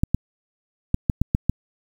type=clicks; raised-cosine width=5 ms; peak=-5 dBFS; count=7; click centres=0.035 / 0.146 / 0.944 / 1.098 / 1.216 / 1.349 / 1.496 s; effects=7-bit